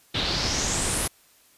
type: noise with low-pass filter sweep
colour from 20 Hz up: pink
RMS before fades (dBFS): -26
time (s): 0.14-1.08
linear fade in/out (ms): 10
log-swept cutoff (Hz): 3600 to 11000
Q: 4.6
effects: white hiss -58 dBFS RMS until 1.57 s + resampled to 32000 Hz